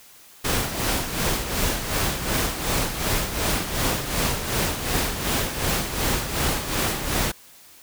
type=noise with tremolo; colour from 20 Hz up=pink; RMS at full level=-22 dBFS; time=0.44-7.32 s; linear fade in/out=10 ms; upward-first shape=sine; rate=2.7 Hz; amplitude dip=60%; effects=white hiss -49 dBFS RMS until 7.82 s